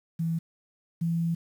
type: tone pair in turn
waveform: sine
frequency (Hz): 164.81 / 167.3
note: E3 / E3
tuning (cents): 0 / +26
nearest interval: unison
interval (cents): 26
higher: second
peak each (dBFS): -25 / -24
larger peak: second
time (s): 0.19-0.39 / 1.01-1.35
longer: second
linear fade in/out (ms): 10
effects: 9-bit